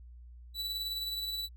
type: tone with tremolo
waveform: 45% pulse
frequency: 3951 Hz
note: B7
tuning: in tune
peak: -33 dBFS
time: 0.54-1.49 s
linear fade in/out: 50 ms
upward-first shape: sine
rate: 19 Hz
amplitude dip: 35%
effects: added 60 Hz sine -48 dBFS peak until 1.56 s